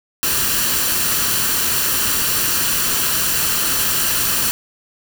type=noise with comb filter; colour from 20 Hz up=white; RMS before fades=-18 dBFS; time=0.23-4.51 s; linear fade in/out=0 ms; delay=0.69 ms; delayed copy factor=+0.5; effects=none